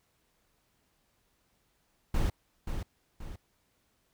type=noise with echo; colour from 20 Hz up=brown; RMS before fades=-27 dBFS; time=2.14-2.3 s; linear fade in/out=5 ms; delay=530 ms; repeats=2; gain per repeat=-7 dB; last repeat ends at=3.36 s; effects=pink hiss -73 dBFS RMS until 4.13 s